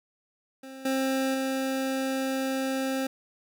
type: tone with level steps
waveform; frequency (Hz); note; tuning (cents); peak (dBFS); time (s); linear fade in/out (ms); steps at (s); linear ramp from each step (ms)
25% pulse; 265.7; C4; +27; -37 / -21 / -23; 0.63-3.07; 5; 0.85 / 1.34; 5
effects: none